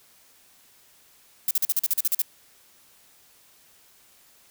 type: noise bursts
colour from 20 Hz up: violet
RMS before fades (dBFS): -22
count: 11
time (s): 1.48-2.219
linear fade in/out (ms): 2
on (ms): 29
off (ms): 42
effects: white hiss -57 dBFS RMS until 4.5 s